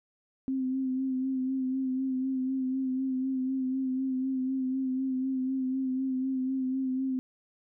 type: tone with vibrato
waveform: sine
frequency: 261.6 Hz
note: C4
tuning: in tune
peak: -27 dBFS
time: 0.48-7.19 s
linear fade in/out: 0 ms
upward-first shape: sine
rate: 4 Hz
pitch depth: 31 cents each way
effects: none